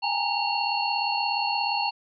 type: tone cluster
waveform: sine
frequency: 805 / 842 / 928 / 2763 / 4373 Hz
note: G5 / G#5 / A#5 / F7 / C#8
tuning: +46 / +24 / -8 / -19 / -24 cents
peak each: -30 dBFS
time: 0.02-1.91 s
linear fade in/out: 20 ms
effects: none